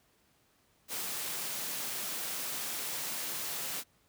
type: high-pass noise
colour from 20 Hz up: white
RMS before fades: -37 dBFS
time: 0.88-3.84 s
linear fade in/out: 50 ms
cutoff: 120 Hz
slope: 24 dB/octave
effects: pink hiss -69 dBFS RMS until 4.08 s + high-pass 60 Hz 12 dB/octave